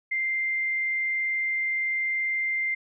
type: tone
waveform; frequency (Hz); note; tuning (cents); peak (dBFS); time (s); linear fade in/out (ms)
sine; 2093; C7; 0; -24; 0.11-2.75; 10
effects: none